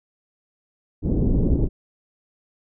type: low-pass noise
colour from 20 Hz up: pink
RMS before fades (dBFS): -19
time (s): 1.02-1.69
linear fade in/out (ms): 50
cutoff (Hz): 390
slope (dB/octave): 24
effects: none